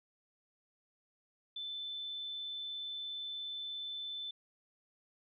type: tone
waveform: sine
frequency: 3523 Hz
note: A7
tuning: 1 cent sharp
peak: -39 dBFS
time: 1.56-4.31 s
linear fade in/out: 5 ms
effects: none